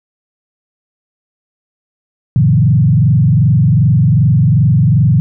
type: tone with frequency modulation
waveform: sine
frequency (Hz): 134.8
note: C#3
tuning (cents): -48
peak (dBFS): -6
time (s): 2.36-5.2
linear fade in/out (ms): 0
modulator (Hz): 22.6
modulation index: 1.5
effects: none